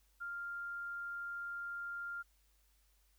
sine tone, 1396.9 Hz, F6, in tune, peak -40 dBFS, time 0.2-2.23 s, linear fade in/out 20 ms, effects added 50 Hz sine -70 dBFS peak until 3.18 s + white hiss -75 dBFS RMS until 3.18 s

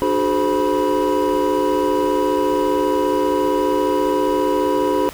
triangle tone cluster, 297.5 / 368.1 / 422.9 / 519 / 978 Hz, D4 / F#4 / G#4 / C5 / B5, +22 / -9 / +31 / -14 / -17 cents, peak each -20 dBFS, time 0.02-5.09 s, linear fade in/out 0 ms, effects pink hiss -37 dBFS RMS until 5.13 s

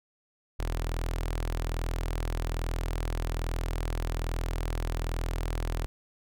sawtooth tone with notch filter, 41.2 Hz, E1, in tune, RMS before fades -31 dBFS, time 0.59-5.86 s, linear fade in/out 0 ms, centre 190 Hz, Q 1.3, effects none

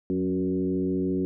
sine tone with frequency modulation, 277.2 Hz, C#4, in tune, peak -23 dBFS, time 0.1-1.25 s, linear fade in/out 0 ms, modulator 94.3 Hz, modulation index 1.3, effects none

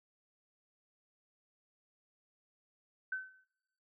sine tone with exponential decay, 1525 Hz, G6, 48 cents flat, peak -32 dBFS, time 3.12-3.44 s, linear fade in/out 5 ms, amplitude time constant 68 ms, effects noise-tail reverb RT60 0.9 s tail -23 dB re dry

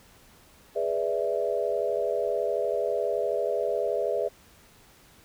sine chord, E dominant seventh, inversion first, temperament equal, 415.3 / 493.9 / 587.3 / 659.3 Hz, G#4 / B4 / D5 / E5, 0 / 0 / 0 / 0 cents, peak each -30 dBFS, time 0.75-4.29 s, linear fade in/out 20 ms, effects pink hiss -56 dBFS RMS until 5.24 s

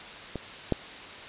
clicks, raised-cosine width 2 ms, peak -19 / -10 dBFS, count 2, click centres 0.357 / 0.723 s, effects white hiss -42 dBFS RMS until 1.28 s + resampled to 8000 Hz

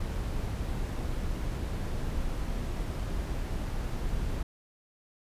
brown noise, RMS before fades -32 dBFS, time 0-4.43 s, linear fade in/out 5 ms, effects resampled to 32000 Hz

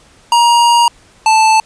square tone pair in turn, 945 / 879.4 Hz, A#5 / A5, +23 / -1 cents, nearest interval minor second, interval 124 cents, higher first, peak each -7 dBFS, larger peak neither, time 0.32-0.88 / 1.26-1.6 s, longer first, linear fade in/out 2 ms, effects pink hiss -46 dBFS RMS until 1.65 s + resampled to 22050 Hz

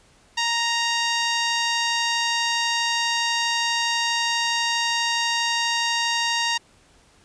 10% pulse tone, 932.3 Hz, A#5, in tune, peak -12 dBFS, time 0.37-6.58 s, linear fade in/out 10 ms, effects pink hiss -56 dBFS RMS until 7.24 s + resampled to 22050 Hz

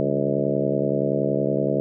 harmonic tone with a mistuned harmonic, 70.6 Hz, C#2, 32 cents sharp, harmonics 2 / 3 / 4 / 5 / 6 / 7 / 8 / 9, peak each -28 / -28 / -28 / -28 / -28 / -28 / -28 / -28 dBFS, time 0-1.8 s, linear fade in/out 0 ms, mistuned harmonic 3, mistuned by -74 cents, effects none

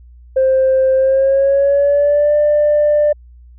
sine tone with pitch glide, 526 to 593.8 Hz, C5 to D5, +9 to +19 cents, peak -8 dBFS, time 0.36-3.13 s, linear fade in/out 10 ms, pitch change +210 cents, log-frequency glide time 0.95-2.35 s, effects tanh soft clip ceiling -6 dBFS + added 60 Hz sine -38 dBFS peak until 3.58 s

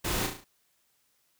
pink noise with echo, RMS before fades -31 dBFS, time 0.04-0.27 s, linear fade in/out 10 ms, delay 35 ms, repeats 5, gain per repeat -5 dB, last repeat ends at 0.445 s, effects white hiss -71 dBFS RMS until 1.39 s

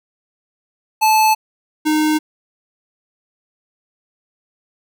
square tone pair in turn, 870 / 307.6 Hz, A5 / D#4, -20 / -20 cents, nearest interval octave + tritone, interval 1800 cents, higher first, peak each -11 / -14 dBFS, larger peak first, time 1.01-1.35 / 1.85-2.19 s, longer neither, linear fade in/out 20 ms, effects none

